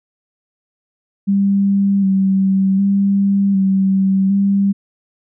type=tone with vibrato; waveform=sine; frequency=195.3 Hz; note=G3; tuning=6 cents flat; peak=-11 dBFS; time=1.27-4.73 s; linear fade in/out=20 ms; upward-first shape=square; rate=0.66 Hz; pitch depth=25 cents each way; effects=none